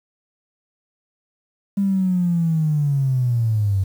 triangle linear sweep, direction down, 200.9 to 93.8 Hz, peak -12 dBFS, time 1.77-3.84 s, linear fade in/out 10 ms, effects tanh soft clip ceiling -14 dBFS + 8-bit

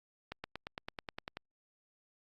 accelerating click train, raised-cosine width 0.3 ms, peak -24 dBFS, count 11, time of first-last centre 0.32-1.37 s, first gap 120 ms, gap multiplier 0.97, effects Opus 48 kbps

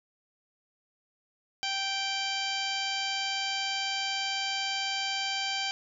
harmonic tone, 782 Hz, G5, 4 cents flat, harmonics 1 / 2 / 3 / 4 / 5 / 6 / 7 / 8 / 9, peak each -36 / -39 / -36 / -34 / -43 / -36 / -44 / -46 / -46 dBFS, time 1.63-5.71 s, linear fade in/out 0 ms, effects none

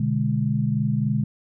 sine chord, G# diminished, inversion first, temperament equal, 123.47 / 146.83 / 207.7 Hz, B2 / D3 / G#3, 0 / 0 / 0 cents, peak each -24 dBFS, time 0-1.24 s, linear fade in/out 5 ms, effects none

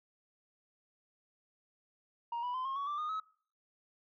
sine tone with pitch steps, 940 / 982.8 / 1027.4 / 1074.2 / 1123 / 1174.1 / 1227.5 / 1283.3 Hz, A#5 / B5 / C6 / C6 / C#6 / D6 / D#6 / E6, +14 / -9 / -32 / +45 / +22 / -1 / -24 / -47 cents, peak -32 dBFS, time 2.32-3.2 s, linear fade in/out 5 ms, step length 110 ms, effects noise-tail reverb RT60 0.5 s tail -23 dB re dry + tanh soft clip ceiling -33 dBFS

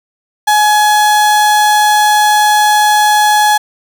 35% pulse tone, 843 Hz, G#5, 26 cents sharp, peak -5 dBFS, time 0.47-3.58 s, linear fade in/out 10 ms, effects 7-bit

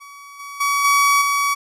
30% pulse tone with level steps, 1134 Hz, C#6, 39 cents sharp, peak -35 / -29 / -14 / -10 / -14 dBFS, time 0-1.55 s, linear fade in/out 20 ms, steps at 0.39 / 0.6 / 0.84 / 1.21 s, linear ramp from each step 10 ms, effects resampled to 32000 Hz

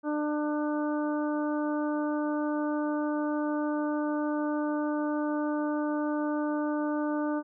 harmonic tone, 298.9 Hz, D4, 31 cents sharp, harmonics 1 / 2 / 3 / 4 / 5, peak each -28 / -34 / -38 / -40 / -42 dBFS, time 0.03-7.43 s, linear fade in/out 50 ms, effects none

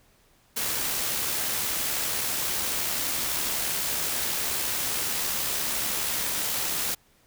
white noise with amplitude modulation, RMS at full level -27 dBFS, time 0.56-6.95 s, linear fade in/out 10 ms, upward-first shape sine, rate 71.9 Hz, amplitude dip 25%, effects pink hiss -62 dBFS RMS until 7.26 s

